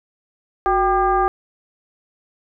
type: tone with frequency modulation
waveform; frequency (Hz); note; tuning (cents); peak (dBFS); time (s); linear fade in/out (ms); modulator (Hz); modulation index
sine; 784; G5; 0; -14; 0.66-1.28; 0; 416; 1.2
effects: none